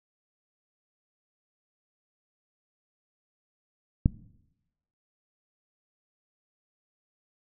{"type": "click", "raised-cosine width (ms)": 5, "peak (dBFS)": -7, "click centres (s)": 4.059, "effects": ["noise-tail reverb RT60 0.9 s tail -20 dB re dry"]}